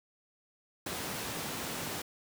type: high-pass noise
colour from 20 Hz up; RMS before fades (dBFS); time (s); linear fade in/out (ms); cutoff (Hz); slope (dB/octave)
pink; -38; 0.86-2.02; 5; 130; 12
effects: none